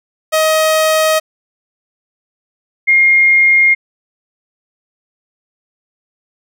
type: tone pair in turn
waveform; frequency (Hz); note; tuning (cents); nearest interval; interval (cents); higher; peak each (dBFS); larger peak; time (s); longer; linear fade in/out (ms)
sawtooth / sine; 630 / 2130; D#5 / C7; +21 / +30; octave + major sixth; 2109; second; -6; neither; 0.32-1.2 / 2.87-3.75; neither; 20
effects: none